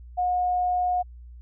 sine tone, 722 Hz, F#5, 43 cents flat, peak -21 dBFS, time 0.17-1.03 s, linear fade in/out 20 ms, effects added 60 Hz sine -41 dBFS peak until 1.41 s

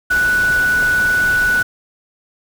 sine tone in noise, 1480 Hz, F#6, in tune, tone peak -12 dBFS, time 0.1-1.63 s, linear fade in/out 10 ms, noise pink, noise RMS -27 dBFS, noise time 0.1-1.63 s, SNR +12 dB, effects none

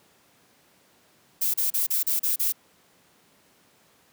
violet noise bursts, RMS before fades -24 dBFS, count 7, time 1.41-2.524 s, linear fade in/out 10 ms, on 130 ms, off 34 ms, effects pink hiss -60 dBFS RMS until 4.12 s + high-pass 150 Hz 12 dB/octave

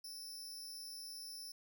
sawtooth tone with amplitude modulation, 5274 Hz, E8, in tune, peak -40 dBFS, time 0.04-1.52 s, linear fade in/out 5 ms, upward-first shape sine, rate 283 Hz, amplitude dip 90%, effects none

